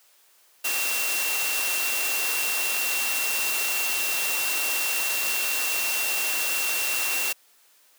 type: tone in noise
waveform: sine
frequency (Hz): 2727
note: F7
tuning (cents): -42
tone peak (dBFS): -28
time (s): 0.64-7.33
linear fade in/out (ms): 10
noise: white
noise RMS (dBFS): -27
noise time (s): 0.64-7.33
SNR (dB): -4
effects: white hiss -59 dBFS RMS until 7.98 s + high-pass 400 Hz 12 dB/octave